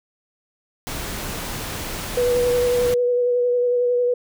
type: noise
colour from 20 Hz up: pink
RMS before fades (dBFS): -29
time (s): 0.87-2.94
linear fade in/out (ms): 0
type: tone with vibrato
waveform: sine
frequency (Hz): 489.3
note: B4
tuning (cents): -16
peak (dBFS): -16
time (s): 2.17-4.14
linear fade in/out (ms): 5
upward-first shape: sine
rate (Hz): 11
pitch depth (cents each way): 17
effects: none